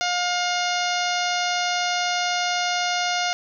harmonic tone, 712 Hz, F5, 33 cents sharp, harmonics 1 / 2 / 3 / 4 / 5 / 6 / 7 / 8 / 9, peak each -25 / -28 / -30 / -31 / -32 / -33 / -33 / -34 / -35 dBFS, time 0.01-3.33 s, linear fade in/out 0 ms, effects none

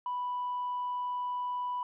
sine tone, 987.8 Hz, B5, in tune, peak -30 dBFS, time 0.06-1.83 s, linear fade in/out 2 ms, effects tanh soft clip ceiling -28 dBFS

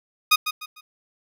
15% pulse tone with echo, 1241 Hz, D#6, 5 cents flat, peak -7 dBFS, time 0.31-0.36 s, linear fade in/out 10 ms, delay 150 ms, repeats 3, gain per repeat -10 dB, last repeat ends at 0.81 s, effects none

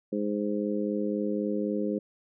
harmonic tone, 103.83 Hz, G#2, in tune, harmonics 2 / 3 / 4 / 5, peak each -30 / -32 / -33 / -34 dBFS, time 0.12-1.99 s, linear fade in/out 10 ms, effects none

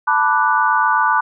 sine chord, B minor seventh, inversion third, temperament equal, 880 / 987.8 / 1174.7 / 1480 Hz, A5 / B5 / D6 / F#6, 0 / 0 / 0 / 0 cents, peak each -18 dBFS, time 0.07-1.21 s, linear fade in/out 10 ms, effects none

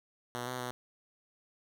5% pulse tone with pitch steps, 121.9 / 126.4 / 123.9 Hz, B2 / B2 / B2, -22 / +41 / +6 cents, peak -25 dBFS, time 0.35-0.71 s, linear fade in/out 0 ms, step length 120 ms, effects none

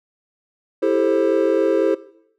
triangle chord, A minor seventh, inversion second, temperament just, 330 / 396 / 440 / 528 Hz, E4 / G4 / A4 / C5, +2 / +18 / 0 / +16 cents, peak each -19 dBFS, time 0.82-1.95 s, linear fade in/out 10 ms, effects noise-tail reverb RT60 0.7 s tail -18 dB re dry

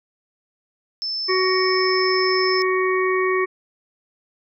sine tone, 5274 Hz, E8, in tune, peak -23 dBFS, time 1.02-2.62 s, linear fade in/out 0 ms
harmonic tone, 373 Hz, F#4, 14 cents sharp, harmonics 1 / 3 / 5 / 6, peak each -19 / -24 / -26 / -27 dBFS, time 1.28-3.46 s, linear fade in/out 20 ms
effects none

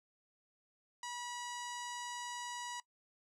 sawtooth tone with low-pass filter, 970 Hz, B5, 31 cents flat, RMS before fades -44 dBFS, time 1.03-2.8 s, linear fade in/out 2 ms, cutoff 7300 Hz, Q 2.5, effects noise-tail reverb RT60 0.1 s tail -21 dB re dry

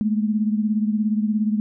sine beating tone pair, 211 / 228 Hz, G#3 / A#3, +28 / -38 cents, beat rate 17 Hz, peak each -19 / -25 dBFS, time 0.01-1.6 s, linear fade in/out 0 ms, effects none

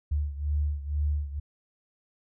sine beating tone pair, 73 / 75.1 Hz, D2 / D2, -10 / +39 cents, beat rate 2.1 Hz, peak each -27 / -31 dBFS, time 0.11-1.4 s, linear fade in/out 10 ms, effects none

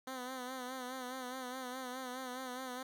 10% pulse tone with vibrato, 255.1 Hz, C4, 44 cents flat, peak -33 dBFS, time 0.07-2.83 s, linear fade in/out 5 ms, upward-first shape sine, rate 4.8 Hz, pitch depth 55 cents each way, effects none

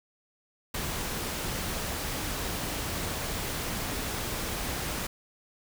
pink noise, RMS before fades -33 dBFS, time 0.74-5.07 s, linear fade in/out 5 ms, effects none

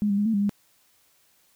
sine tone with pitch steps, 207.7 / 199.9 / 206.1 / 224.1 / 201.1 / 203.5 Hz, G#3 / G3 / G#3 / A3 / G3 / G#3, 0 / +34 / -13 / +32 / +44 / -35 cents, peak -20 dBFS, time 0.02-0.494 s, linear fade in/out 0 ms, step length 79 ms, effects white hiss -63 dBFS RMS until 1.55 s

